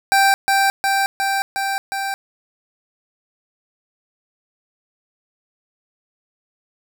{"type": "tone with echo", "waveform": "25% pulse", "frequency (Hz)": 784, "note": "G5", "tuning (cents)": 0, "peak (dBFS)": -8, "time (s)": [0.12, 0.34], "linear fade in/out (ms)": 0, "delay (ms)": 360, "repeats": 5, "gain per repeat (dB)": -2, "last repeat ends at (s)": 2.14, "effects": []}